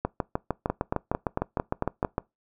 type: two click trains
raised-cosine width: 1 ms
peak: -11 / -11 dBFS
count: 7 / 15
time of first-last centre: 0.7-2.048 / 0.05-2.181 s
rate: 4.45 / 6.57 Hz
effects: noise-tail reverb RT60 0.2 s tail -23 dB re dry